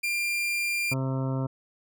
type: tone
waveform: 40% pulse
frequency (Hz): 2390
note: D7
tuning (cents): +30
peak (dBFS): -25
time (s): 0.03-0.94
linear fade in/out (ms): 10
type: harmonic tone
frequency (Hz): 132.5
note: C3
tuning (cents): +22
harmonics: 1 / 2 / 3 / 4 / 5 / 7 / 8 / 9 / 10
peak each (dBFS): -27 / -32 / -40 / -38 / -41 / -42 / -47 / -49 / -46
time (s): 0.91-1.47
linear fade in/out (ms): 10
effects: none